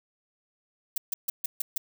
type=noise bursts; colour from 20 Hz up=violet; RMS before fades=-28 dBFS; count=6; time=0.96-1.78 s; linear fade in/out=5 ms; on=20 ms; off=140 ms; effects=none